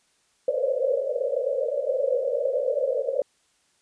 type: band-pass noise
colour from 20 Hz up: pink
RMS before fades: -25 dBFS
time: 0.48-3.22 s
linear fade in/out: 2 ms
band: 490 to 580 Hz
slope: 96 dB/octave
effects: white hiss -66 dBFS RMS until 3.81 s + resampled to 22050 Hz